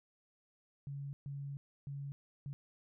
sine tone bursts at uneven times, 140.3 Hz, C#3, 21 cents sharp, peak -40 dBFS, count 4, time 0.87-1.13 / 1.26-1.57 / 1.87-2.12 / 2.46-2.53 s, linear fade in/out 0 ms, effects none

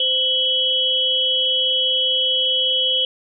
sine tone cluster, 516 / 2993 / 3282 Hz, C5 / F#7 / G#7, -24 / +19 / -21 cents, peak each -28 / -19 / -19 dBFS, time 0-3.05 s, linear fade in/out 2 ms, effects none

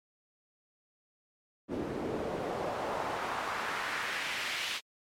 pink noise with band-pass filter sweep, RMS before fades -35 dBFS, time 1.68-4.81 s, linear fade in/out 50 ms, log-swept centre 290 to 3100 Hz, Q 1.4, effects MP3 96 kbps

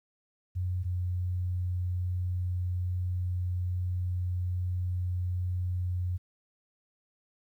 sine tone pair in turn, 90.8 / 90.12 Hz, F#2 / F#2, -32 / -45 cents, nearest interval unison, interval 13 cents, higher first, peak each -28 dBFS, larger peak neither, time 0.55-0.84 / 0.84-6.18 s, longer second, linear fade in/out 20 ms, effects 11-bit

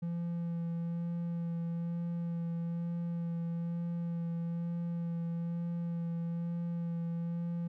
triangle tone with vibrato, 169.6 Hz, E3, 50 cents sharp, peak -31 dBFS, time 0.02-7.68 s, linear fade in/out 10 ms, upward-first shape sine, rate 1.1 Hz, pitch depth 13 cents each way, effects none

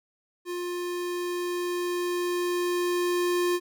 square tone with level ramp, 353.4 Hz, F4, 21 cents sharp, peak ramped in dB -31 to -23 dBFS, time 0.45-3.6 s, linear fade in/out 50 ms, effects none

